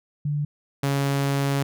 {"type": "tone pair in turn", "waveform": ["sine", "sawtooth"], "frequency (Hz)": [146.83, 139.31], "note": ["D3", "C#3"], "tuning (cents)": [0, 9], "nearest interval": "minor second", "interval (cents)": 91, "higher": "first", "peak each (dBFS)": [-22, -17], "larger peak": "second", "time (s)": [[0.25, 0.45], [0.83, 1.63]], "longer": "second", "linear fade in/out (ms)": 5, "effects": []}